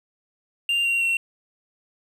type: tone with pitch steps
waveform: triangle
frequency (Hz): 2789 / 2757 / 2725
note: F7 / F7 / F7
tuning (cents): -3 / -23 / -43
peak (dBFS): -18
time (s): 0.69-1.17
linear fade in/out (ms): 2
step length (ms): 160
effects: 9-bit